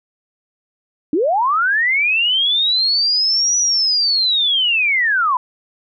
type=linear two-way sweep; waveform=sine; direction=up then down; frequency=274.3 to 5920 to 966 Hz; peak=-13 dBFS; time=1.13-5.37 s; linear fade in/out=2 ms; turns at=3.58 s; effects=none